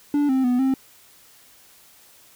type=tone with pitch steps; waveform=triangle; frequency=290.3 / 262.9 / 247.4 / 265.4 Hz; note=D4 / C4 / B3 / C4; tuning=-20 / +8 / +3 / +25 cents; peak=-15 dBFS; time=0.14-0.74 s; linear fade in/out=2 ms; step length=150 ms; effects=white hiss -52 dBFS RMS until 2.35 s